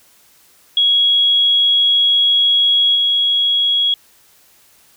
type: tone with level steps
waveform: sine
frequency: 3322 Hz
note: G#7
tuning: in tune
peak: -10 / -12 dBFS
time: 0.77-3.94 s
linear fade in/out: 2 ms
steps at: 2.95 s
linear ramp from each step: 5 ms
effects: white hiss -51 dBFS RMS until 4.96 s